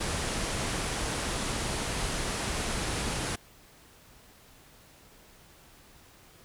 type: low-pass noise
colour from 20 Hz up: pink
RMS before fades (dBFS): -32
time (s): 0-3.36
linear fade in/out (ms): 10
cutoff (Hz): 11000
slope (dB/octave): 96
effects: pink hiss -56 dBFS RMS until 6.44 s